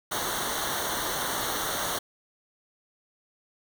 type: noise with comb filter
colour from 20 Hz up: pink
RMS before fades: -30 dBFS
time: 0.11-1.99 s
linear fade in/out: 10 ms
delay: 0.4 ms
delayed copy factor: -0.85
effects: none

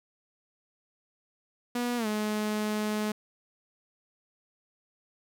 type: tone with pitch glide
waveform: sawtooth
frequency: 242.6 to 212.4 Hz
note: B3 to G#3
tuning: -31 to +39 cents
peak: -24 dBFS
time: 1.75-3.12 s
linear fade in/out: 5 ms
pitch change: -230 cents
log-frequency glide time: 1.97-2.07 s
effects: none

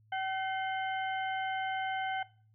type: harmonic tone with a mistuned harmonic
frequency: 763 Hz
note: G5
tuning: 47 cents flat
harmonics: 1 / 2 / 3 / 4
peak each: -33 / -39 / -43 / -45 dBFS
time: 0.12-2.23 s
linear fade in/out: 5 ms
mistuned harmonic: 3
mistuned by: -140 cents
effects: noise-tail reverb RT60 0.4 s tail -18 dB re dry + added 108 Hz sine -62 dBFS peak until 2.54 s

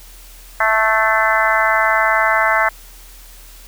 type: harmonic tone with a mistuned harmonic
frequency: 219.8 Hz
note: A3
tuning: 2 cents flat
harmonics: 3 / 4 / 5 / 6 / 7 / 8 / 9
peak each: -20 / -20 / -20 / -20 / -20 / -20 / -20 dBFS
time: 0.6-2.69 s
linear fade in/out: 5 ms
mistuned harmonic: 9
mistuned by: +48 cents
effects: added 40 Hz sine -39 dBFS peak until 3.67 s + white hiss -43 dBFS RMS until 3.67 s

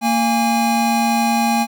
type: tone pair together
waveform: square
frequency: 230.3 / 820.7 Hz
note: A#3 / G#5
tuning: -21 / -21 cents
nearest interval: octave + minor seventh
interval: 2200 cents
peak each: -18 dBFS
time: 0.01-1.67 s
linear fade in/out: 50 ms
effects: none

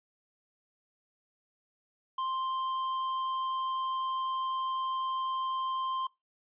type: tone with tanh clipping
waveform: sine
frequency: 1048 Hz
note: C6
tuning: 2 cents sharp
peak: -32 dBFS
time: 2.18-6.07 s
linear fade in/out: 5 ms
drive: 9 dB
effects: noise-tail reverb RT60 0.2 s tail -22 dB re dry + resampled to 8000 Hz

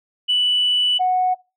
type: tone pair in turn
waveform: sine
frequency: 2968 / 736.7 Hz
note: F#7 / F#5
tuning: +5 / -8 cents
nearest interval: 2 octaves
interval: 2413 cents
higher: first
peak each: -14 dBFS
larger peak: neither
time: 0.28-0.99 / 0.99-1.35 s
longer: first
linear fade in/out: 20 ms
effects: noise-tail reverb RT60 0.3 s tail -25 dB re dry + tanh soft clip ceiling -10 dBFS

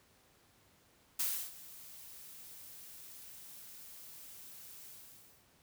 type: noise with ADSR envelope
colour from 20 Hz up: blue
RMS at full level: -33 dBFS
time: 1.19-5.47 s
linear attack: 8 ms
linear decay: 310 ms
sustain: -19 dB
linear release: 600 ms
effects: pink hiss -67 dBFS RMS until 5.62 s + high-pass 60 Hz 12 dB/octave

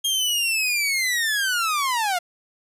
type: linear sweep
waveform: sawtooth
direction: down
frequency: 3245 to 684 Hz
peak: -17 dBFS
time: 0.04-2.19 s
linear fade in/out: 10 ms
effects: resampled to 32000 Hz

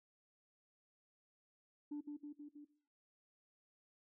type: tone with echo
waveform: sine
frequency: 293.7 Hz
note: D4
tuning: in tune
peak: -39 dBFS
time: 1.91-2.01 s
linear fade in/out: 10 ms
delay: 160 ms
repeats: 4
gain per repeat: -3 dB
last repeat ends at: 2.65 s
effects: noise-tail reverb RT60 0.6 s tail -19 dB re dry + tanh soft clip ceiling -39 dBFS

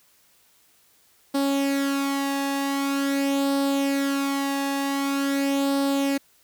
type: tone with flanger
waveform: sawtooth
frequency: 277.2 Hz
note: C#4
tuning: in tune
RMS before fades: -24 dBFS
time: 1.34-6.18 s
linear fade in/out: 10 ms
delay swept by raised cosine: 0.22 to 1.13 ms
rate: 0.45 Hz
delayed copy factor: +0.55
effects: white hiss -60 dBFS RMS until 6.43 s

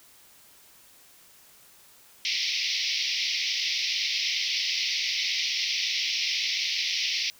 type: band-pass noise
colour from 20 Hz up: white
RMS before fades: -28 dBFS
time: 2.25-7.3 s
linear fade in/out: 0 ms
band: 2000 to 5700 Hz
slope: 96 dB/octave
effects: white hiss -55 dBFS RMS until 7.39 s

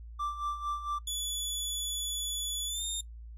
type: tone with tremolo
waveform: triangle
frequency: 1174.7 Hz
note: D6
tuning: in tune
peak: -28 dBFS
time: 0.19-0.99 s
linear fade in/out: 10 ms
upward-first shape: sine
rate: 4.4 Hz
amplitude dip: 70%
type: tone with pitch glide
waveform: 20% pulse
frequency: 3430 to 3655 Hz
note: A7 to A#7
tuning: -45 to -35 cents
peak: -27 dBFS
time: 1.07-3.01 s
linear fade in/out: 5 ms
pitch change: +110 cents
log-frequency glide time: 2.67-2.84 s
effects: noise-tail reverb RT60 0.1 s tail -18 dB re dry + added 57 Hz sine -43 dBFS peak until 3.37 s

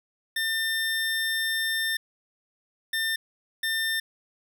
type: tone bursts at uneven times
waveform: 25% pulse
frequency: 1800 Hz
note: A6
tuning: 39 cents sharp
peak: -21 dBFS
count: 3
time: 0.36-1.97 / 2.93-3.16 / 3.63-4 s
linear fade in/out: 5 ms
effects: none

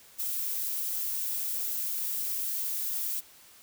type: noise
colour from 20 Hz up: violet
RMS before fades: -32 dBFS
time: 0.18-3.21 s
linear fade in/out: 20 ms
effects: white hiss -55 dBFS RMS until 3.62 s

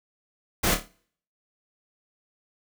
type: noise with echo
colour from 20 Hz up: pink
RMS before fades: -23 dBFS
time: 0.63-0.75 s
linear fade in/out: 10 ms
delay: 27 ms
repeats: 5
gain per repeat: -7 dB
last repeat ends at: 0.885 s
effects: noise-tail reverb RT60 0.6 s tail -25 dB re dry

